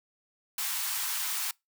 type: high-pass noise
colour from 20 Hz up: white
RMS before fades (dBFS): -32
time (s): 0.58-1.51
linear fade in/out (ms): 2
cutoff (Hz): 820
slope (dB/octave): 48
effects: noise-tail reverb RT60 0.2 s tail -25 dB re dry